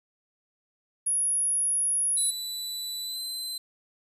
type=tone; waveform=sine; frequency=10450 Hz; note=E9; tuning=16 cents flat; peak=-23 dBFS; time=1.06-2.31 s; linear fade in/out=10 ms
type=tone with pitch glide; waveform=sawtooth; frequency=3973 to 4061 Hz; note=B7 to B7; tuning=+10 to +48 cents; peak=-29 dBFS; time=2.17-3.58 s; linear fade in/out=5 ms; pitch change=+38 cents; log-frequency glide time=3.02-3.2 s
effects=resampled to 32000 Hz + 10-bit